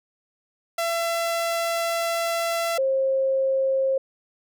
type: tone pair in turn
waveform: sawtooth / sine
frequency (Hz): 673 / 534.2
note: E5 / C5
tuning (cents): +36 / +36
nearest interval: major third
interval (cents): 400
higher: first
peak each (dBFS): -19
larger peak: neither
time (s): 0.78-2.78 / 2.78-3.98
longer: first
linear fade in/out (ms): 5
effects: none